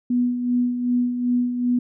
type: tone with tremolo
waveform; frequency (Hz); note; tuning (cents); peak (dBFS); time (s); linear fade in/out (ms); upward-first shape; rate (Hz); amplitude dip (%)
sine; 245.3; B3; -12; -16; 0.1-1.79; 5; sine; 2.6; 55
effects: none